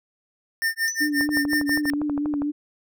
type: tone with tremolo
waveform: square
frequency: 1808 Hz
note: A6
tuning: 47 cents sharp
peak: -20 dBFS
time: 0.62-1.9 s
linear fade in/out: 0 ms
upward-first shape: sine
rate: 5.6 Hz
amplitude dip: 100%
type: tone with exponential decay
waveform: sine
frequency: 5960 Hz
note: F#8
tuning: 12 cents sharp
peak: -22 dBFS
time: 0.88-1.13 s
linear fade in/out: 0 ms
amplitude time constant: 54 ms
type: tone with vibrato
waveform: sine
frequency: 292.8 Hz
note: D4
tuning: 5 cents flat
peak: -22 dBFS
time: 1-2.52 s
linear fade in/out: 20 ms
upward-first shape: triangle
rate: 4.1 Hz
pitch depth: 48 cents each way
type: click train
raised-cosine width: 1 ms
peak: -18 dBFS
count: 16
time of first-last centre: 1.21-2.42 s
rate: 12.4 Hz
effects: none